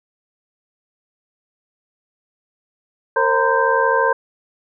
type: tone cluster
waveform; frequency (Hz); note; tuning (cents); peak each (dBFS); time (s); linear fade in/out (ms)
sine; 460 / 535 / 931 / 1023 / 1568; A#4 / C5 / A#5 / C6 / G6; -23 / +38 / -2 / -39 / 0; -20; 3.16-4.13; 5
effects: none